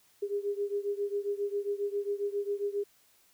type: beating tone pair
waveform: sine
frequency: 403 / 410.4 Hz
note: G4 / G#4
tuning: +48 / -21 cents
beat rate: 7.4 Hz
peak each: -32 / -34 dBFS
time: 0.22-2.84 s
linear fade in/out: 10 ms
effects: white hiss -65 dBFS RMS until 3.33 s